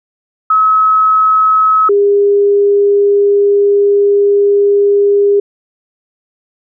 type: tone pair in turn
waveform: sine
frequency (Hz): 1285 / 404.7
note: E6 / G#4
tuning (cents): -45 / -45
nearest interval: octave + minor sixth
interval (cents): 2000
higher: first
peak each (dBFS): -6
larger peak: neither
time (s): 0.5-1.89 / 1.89-5.4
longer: second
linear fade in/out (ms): 5
effects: none